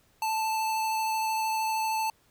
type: tone with vibrato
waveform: square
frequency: 880 Hz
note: A5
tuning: in tune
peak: -27 dBFS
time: 0.22-2.1 s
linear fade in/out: 2 ms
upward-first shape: sine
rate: 13 Hz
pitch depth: 10 cents each way
effects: pink hiss -65 dBFS RMS until 2.3 s